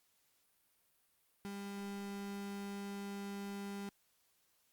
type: tone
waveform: 35% pulse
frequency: 199.9 Hz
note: G3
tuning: 34 cents sharp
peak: -40 dBFS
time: 1.45-3.89 s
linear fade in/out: 0 ms
effects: white hiss -75 dBFS RMS until 4.72 s + Opus 48 kbps